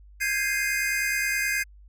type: chord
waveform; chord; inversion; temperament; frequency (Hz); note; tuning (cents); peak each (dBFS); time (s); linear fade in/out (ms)
square; Ab major seventh; third; equal with one note detuned; 1591.7 / 1661.2 / 2093 / 2489; G6 / Ab6 / C7 / Eb7; +26 / 0 / 0 / 0; -32 / -31 / -28 / -32; 0.2-1.64; 20
effects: added 50 Hz sine -47 dBFS peak until 1.88 s